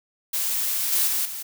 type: noise with level steps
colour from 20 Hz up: blue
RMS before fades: -25 / -21 / -24 / -33 dBFS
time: 0.33-1.43 s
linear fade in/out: 10 ms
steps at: 0.92 / 1.07 / 1.25 s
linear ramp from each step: 5 ms
effects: none